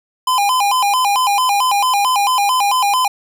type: tone with vibrato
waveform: square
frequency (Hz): 908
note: A#5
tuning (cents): -46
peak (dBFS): -13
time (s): 0.27-3.08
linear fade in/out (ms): 5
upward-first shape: square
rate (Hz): 4.5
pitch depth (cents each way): 200
effects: none